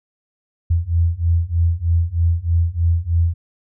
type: beating tone pair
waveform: sine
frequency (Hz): 82.8 / 86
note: E2 / F2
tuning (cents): +8 / -26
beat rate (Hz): 3.2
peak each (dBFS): -18 / -17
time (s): 0.7-3.34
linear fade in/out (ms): 10
effects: none